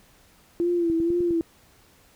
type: tone with vibrato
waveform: sine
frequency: 339.3 Hz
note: F4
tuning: 50 cents flat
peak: -20 dBFS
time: 0.6-1.41 s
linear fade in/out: 0 ms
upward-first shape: sine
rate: 2.1 Hz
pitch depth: 57 cents each way
type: click train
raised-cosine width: 3 ms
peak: -23 dBFS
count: 5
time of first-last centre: 0.9-1.308 s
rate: 9.81 Hz
effects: pink hiss -57 dBFS RMS until 2.15 s